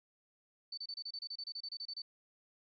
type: tone bursts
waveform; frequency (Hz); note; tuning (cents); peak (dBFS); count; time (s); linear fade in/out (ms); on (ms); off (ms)
sine; 4530; C#8; +37; -40; 16; 0.72-2.02; 5; 55; 28
effects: none